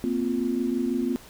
sine chord, Bb suspended second, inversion none, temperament equal with one note detuned, 233.1 / 259.2 / 349.2 Hz, Bb3 / C4 / F4, 0 / -16 / 0 cents, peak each -28 / -26 / -29 dBFS, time 0.04-1.16 s, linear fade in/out 0 ms, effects pink hiss -48 dBFS RMS until 1.29 s

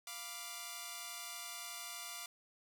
5% pulse chord, B diminished, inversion second, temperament equal, 698.5 / 987.8 / 1174.7 Hz, F5 / B5 / D6, 0 / 0 / 0 cents, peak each -37 / -40 / -35 dBFS, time 0.07-2.26 s, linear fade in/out 2 ms, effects none

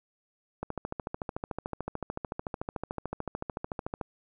click train, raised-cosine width 1 ms, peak -19 dBFS, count 47, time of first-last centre 0.63-4.012 s, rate 13.6 Hz, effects none

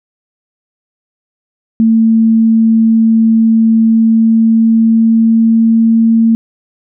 sine tone with pitch glide, 224.5 to 226.7 Hz, A3 to A#3, +35 to -48 cents, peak -5 dBFS, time 1.8-6.35 s, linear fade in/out 0 ms, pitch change +17 cents, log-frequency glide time 3.81-6.09 s, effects none

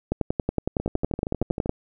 two click trains, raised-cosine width 2 ms, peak -9 / -15 dBFS, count 18 / 12, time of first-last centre 0.12-1.694 / 0.8-1.659 s, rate 10.8 / 12.8 Hz, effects none

